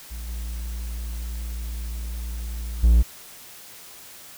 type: tone with level steps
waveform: triangle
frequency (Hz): 57.9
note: A#1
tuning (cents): -11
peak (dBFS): -29 / -26 / -10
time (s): 0.1-3.03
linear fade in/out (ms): 20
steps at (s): 0.28 / 2.83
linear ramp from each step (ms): 10
effects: white hiss -44 dBFS RMS until 4.37 s